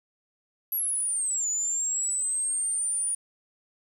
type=linear two-way sweep; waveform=sine; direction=down then up; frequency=11720 to 6900 to 9560 Hz; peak=-25 dBFS; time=0.72-3.15 s; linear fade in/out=5 ms; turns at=1.48 s; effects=9-bit